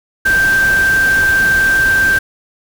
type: tone in noise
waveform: sine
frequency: 1568 Hz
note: G6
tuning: in tune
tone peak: -9 dBFS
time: 0.25-2.19 s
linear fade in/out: 10 ms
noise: pink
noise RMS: -23 dBFS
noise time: 0.25-2.19 s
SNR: +11 dB
effects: none